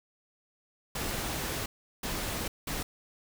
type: noise bursts at uneven times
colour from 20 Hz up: pink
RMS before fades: -34 dBFS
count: 3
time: 0.95-1.66 / 2.03-2.48 / 2.67-2.83 s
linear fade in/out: 5 ms
effects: none

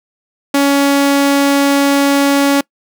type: tone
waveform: sawtooth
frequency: 280.4 Hz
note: C#4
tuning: 20 cents sharp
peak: -5 dBFS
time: 0.54-2.61 s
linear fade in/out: 5 ms
effects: noise-tail reverb RT60 0.1 s tail -24 dB re dry

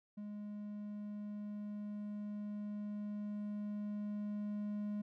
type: tone with level ramp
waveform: triangle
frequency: 207.7 Hz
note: G#3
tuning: in tune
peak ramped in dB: -41 to -35 dBFS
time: 0.17-5.02 s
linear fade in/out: 10 ms
effects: none

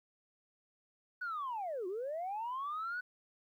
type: linear two-way sweep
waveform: sine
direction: down then up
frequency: 1500 to 349.2 to 1500 Hz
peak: -35 dBFS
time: 1.21-3.01 s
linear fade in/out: 10 ms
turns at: 1.87 s
effects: tanh soft clip ceiling -33 dBFS + 12-bit

